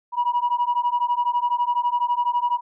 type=beating tone pair; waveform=sine; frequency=961 / 973 Hz; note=B5 / B5; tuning=-48 / -26 cents; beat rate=12 Hz; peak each=-21 dBFS; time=0.12-2.61 s; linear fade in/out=50 ms; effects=tanh soft clip ceiling -14 dBFS